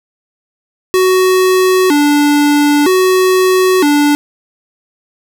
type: tone with vibrato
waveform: square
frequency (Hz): 329.6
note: E4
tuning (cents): 0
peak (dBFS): -8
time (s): 0.94-4.15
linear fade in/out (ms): 0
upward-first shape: square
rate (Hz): 0.52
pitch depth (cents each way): 210
effects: none